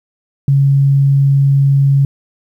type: tone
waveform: sine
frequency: 138.59 Hz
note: C#3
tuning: in tune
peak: -7 dBFS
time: 0.48-2.05 s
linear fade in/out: 2 ms
effects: 8-bit